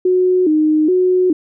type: tone with vibrato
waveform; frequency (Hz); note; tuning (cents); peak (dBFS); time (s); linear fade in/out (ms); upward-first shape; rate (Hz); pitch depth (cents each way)
sine; 336.2; E4; +34; -10; 0.05-1.33; 5; square; 1.2; 150
effects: none